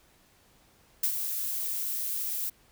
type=noise with ADSR envelope; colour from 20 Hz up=violet; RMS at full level=-25 dBFS; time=1.03-2.5 s; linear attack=5 ms; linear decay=81 ms; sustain=-7 dB; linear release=11 ms; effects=pink hiss -62 dBFS RMS until 2.71 s